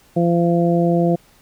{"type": "harmonic tone", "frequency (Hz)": 171.2, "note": "F3", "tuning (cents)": -34, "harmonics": [1, 2, 3, 4], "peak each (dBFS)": [-16, -19, -21, -22], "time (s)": [0.16, 1.16], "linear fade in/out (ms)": 10, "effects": ["pink hiss -53 dBFS RMS until 1.41 s"]}